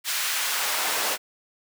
pink noise with high-pass filter sweep, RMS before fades -26 dBFS, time 0.04-1.18 s, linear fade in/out 50 ms, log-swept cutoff 2000 to 580 Hz, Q 0.78, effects none

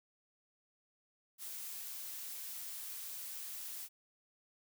blue noise, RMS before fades -45 dBFS, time 1.38-3.89 s, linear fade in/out 50 ms, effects none

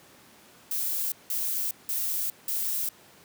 violet noise bursts, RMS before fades -29 dBFS, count 4, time 0.71-2.89 s, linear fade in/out 2 ms, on 410 ms, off 180 ms, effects pink hiss -54 dBFS RMS until 3.24 s + high-pass 150 Hz 12 dB/octave

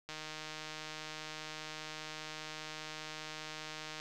click train, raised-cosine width 0.2 ms, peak -26 dBFS, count 607, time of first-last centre 0.09-4 s, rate 155 Hz, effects none

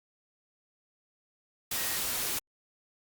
sine tone in noise, 1882 Hz, A#6, 16 cents sharp, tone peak -43 dBFS, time 1.77-1.97 s, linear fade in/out 5 ms, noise white, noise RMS -32 dBFS, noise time 1.71-2.39 s, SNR -14 dB, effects Opus 48 kbps

